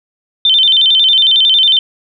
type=tone with vibrato; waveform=sine; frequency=3322 Hz; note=G#7; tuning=in tune; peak=-6 dBFS; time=0.45-1.79 s; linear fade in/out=2 ms; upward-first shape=square; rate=11 Hz; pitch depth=130 cents each way; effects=none